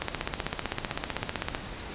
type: click train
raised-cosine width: 0.3 ms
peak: -12 dBFS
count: 25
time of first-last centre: 0.02-1.549 s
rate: 15.7 Hz
effects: pink hiss -39 dBFS RMS until 1.94 s + resampled to 8000 Hz